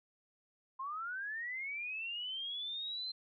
sine linear sweep, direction up, 1034 to 4135 Hz, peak -38 dBFS, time 0.79-3.12 s, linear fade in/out 10 ms, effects none

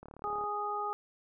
click train, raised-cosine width 1 ms, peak -34 dBFS, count 16, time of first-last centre 0.03-0.439 s, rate 36.7 Hz
harmonic tone, 414.3 Hz, G#4, 4 cents flat, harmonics 1 / 2 / 3, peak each -40 / -36 / -35 dBFS, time 0.24-0.93 s, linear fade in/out 0 ms
effects none

